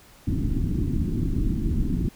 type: low-pass noise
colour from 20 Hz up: pink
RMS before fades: -24 dBFS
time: 0.27-2.09 s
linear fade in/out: 5 ms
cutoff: 330 Hz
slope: 48 dB/octave
effects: pink hiss -52 dBFS RMS until 2.15 s